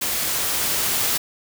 white noise with level ramp, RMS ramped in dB -24 to -21 dBFS, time 0.01-1.18 s, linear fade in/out 10 ms, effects none

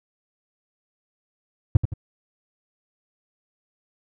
triangle tone with echo, 103.83 Hz, G#2, in tune, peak -6 dBFS, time 1.75-1.77 s, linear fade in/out 5 ms, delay 84 ms, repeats 2, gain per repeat -8 dB, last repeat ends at 1.938 s, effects none

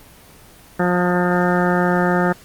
harmonic tone with a mistuned harmonic, 178 Hz, F3, 33 cents sharp, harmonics 1 / 2 / 3 / 4 / 5 / 7 / 8 / 9 / 10, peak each -18 / -21 / -23 / -24 / -25 / -26 / -27 / -28 / -28 dBFS, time 0.79-2.33 s, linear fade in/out 10 ms, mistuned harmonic 10, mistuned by +20 cents, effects pink hiss -45 dBFS RMS until 2.44 s + Opus 24 kbps

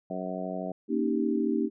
harmonic tone, 92.5 Hz, F#2, in tune, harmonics 2 / 3 / 4 / 5 / 6 / 7 / 8, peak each -36 / -39 / -42 / -42 / -41 / -36 / -41 dBFS, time 0.1-0.72 s, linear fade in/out 5 ms
sine chord, Eb dominant seventh, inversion second, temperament equal, 233.1 / 277.2 / 311.1 / 392 Hz, Bb3 / Db4 / Eb4 / G4, 0 / 0 / 0 / 0 cents, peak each -29 / -31 / -29 / -31 dBFS, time 0.88-1.7 s, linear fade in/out 50 ms
effects none

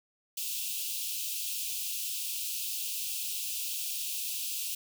white high-pass noise, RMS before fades -35 dBFS, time 0.37-4.75 s, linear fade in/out 5 ms, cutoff 2500 Hz, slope 96 dB/octave, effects none

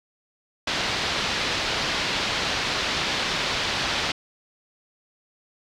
white low-pass noise, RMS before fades -26 dBFS, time 0.67-4.12 s, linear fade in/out 5 ms, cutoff 4600 Hz, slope 24 dB/octave, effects none

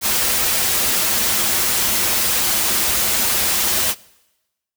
white noise with comb filter, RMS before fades -18 dBFS, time 0.01-3.95 s, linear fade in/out 50 ms, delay 7 ms, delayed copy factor -0.55, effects noise-tail reverb RT60 1.0 s tail -23 dB re dry

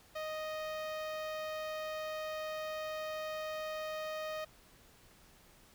sawtooth tone with notch filter, 622.3 Hz, D#5, in tune, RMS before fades -40 dBFS, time 0.15-4.45 s, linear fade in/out 10 ms, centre 9000 Hz, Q 0.57, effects pink hiss -62 dBFS RMS until 5.74 s

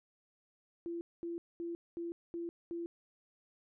sine tone bursts, 340 Hz, F4, 46 cents flat, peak -37 dBFS, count 6, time 0.86-2.86 s, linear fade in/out 0 ms, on 150 ms, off 220 ms, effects none

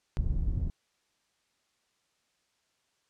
pink low-pass noise, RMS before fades -29 dBFS, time 0.17-0.7 s, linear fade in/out 0 ms, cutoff 110 Hz, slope 12 dB/octave, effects white hiss -74 dBFS RMS until 3.09 s + low-pass 7000 Hz 12 dB/octave

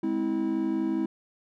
triangle chord, Ab augmented, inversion none, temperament just, 207.7 / 259.6 / 324.5 Hz, Ab3 / C4 / E4, 0 / -13 / -27 cents, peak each -30 / -29 / -25 dBFS, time 0.03-1.06 s, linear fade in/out 5 ms, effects none

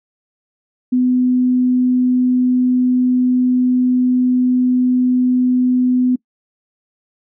sine tone, 251.3 Hz, B3, 30 cents sharp, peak -11 dBFS, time 0.92-6.16 s, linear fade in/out 10 ms, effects noise-tail reverb RT60 0.1 s tail -23 dB re dry

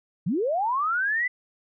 sine linear sweep, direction up, 141.6 to 2027 Hz, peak -22 dBFS, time 0.26-1.28 s, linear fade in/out 10 ms, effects none

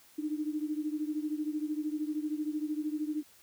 sine beating tone pair, 300 / 313 Hz, D4 / D#4, +37 / +10 cents, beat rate 13 Hz, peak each -33 / -36 dBFS, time 0.18-3.23 s, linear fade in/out 10 ms, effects white hiss -60 dBFS RMS until 3.42 s

